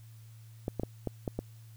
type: clicks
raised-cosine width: 2 ms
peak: -19 dBFS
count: 6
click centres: 0.681 / 0.797 / 0.834 / 1.073 / 1.278 / 1.39 s
effects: added 112 Hz sine -49 dBFS peak until 1.76 s + white hiss -64 dBFS RMS until 1.76 s